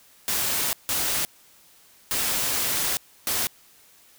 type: noise bursts at uneven times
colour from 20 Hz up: white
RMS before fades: -25 dBFS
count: 4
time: 0.28-0.73 / 0.89-1.25 / 2.11-2.97 / 3.27-3.47 s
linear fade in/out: 0 ms
effects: white hiss -55 dBFS RMS until 4.18 s